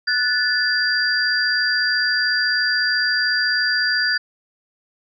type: tone cluster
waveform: sine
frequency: 1478 / 1744 / 4759 Hz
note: F#6 / A6 / D8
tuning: -2 / -16 / +22 cents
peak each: -21 dBFS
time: 0.07-4.18 s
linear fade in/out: 10 ms
effects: none